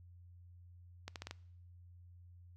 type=accelerating click train; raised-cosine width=0.2 ms; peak=-26 dBFS; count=5; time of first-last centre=1.08-1.31 s; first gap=78 ms; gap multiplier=0.8; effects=noise-tail reverb RT60 0.7 s tail -23 dB re dry + added 88 Hz sine -55 dBFS peak until 2.56 s